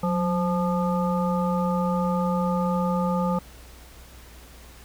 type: harmonic tone with a mistuned harmonic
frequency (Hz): 173.9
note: F3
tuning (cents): -7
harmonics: 1 / 3 / 5 / 7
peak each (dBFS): -23 / -28 / -30 / -31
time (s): 0.03-3.39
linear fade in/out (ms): 5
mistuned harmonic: 1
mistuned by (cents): +74
effects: added 60 Hz sine -46 dBFS peak until 4.84 s + pink hiss -49 dBFS RMS until 4.84 s